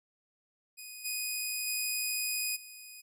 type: tone with level steps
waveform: 10% pulse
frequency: 2489 Hz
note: D#7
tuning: in tune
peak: -35 / -24 / -22 / -38 dBFS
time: 0.77-3.02 s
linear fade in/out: 20 ms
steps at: 1.04 / 1.66 / 2.55 s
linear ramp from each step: 20 ms
effects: none